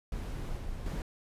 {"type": "noise with level steps", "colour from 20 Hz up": "brown", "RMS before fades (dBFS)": [-36, -39, -33], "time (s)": [0.12, 1.02], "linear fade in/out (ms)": 2, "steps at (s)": [0.57, 0.86], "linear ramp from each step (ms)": 2, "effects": ["resampled to 32000 Hz"]}